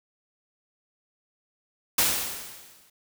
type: noise with exponential decay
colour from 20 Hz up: white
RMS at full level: -20 dBFS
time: 1.98-2.9 s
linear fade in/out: 5 ms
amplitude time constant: 200 ms
effects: none